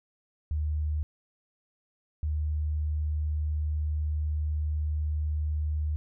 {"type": "tone pair in turn", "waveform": "sine", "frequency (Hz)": [76, 76], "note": ["D#2", "D#2"], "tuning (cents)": [-40, -40], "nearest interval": "unison", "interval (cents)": 0, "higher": "neither", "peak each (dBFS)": -26, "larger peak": "neither", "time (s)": [[0.51, 1.03], [2.23, 5.96]], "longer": "second", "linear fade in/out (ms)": 0, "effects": []}